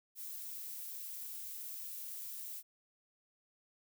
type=noise; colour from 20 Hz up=violet; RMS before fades=-45 dBFS; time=0.15-2.63 s; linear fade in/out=50 ms; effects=none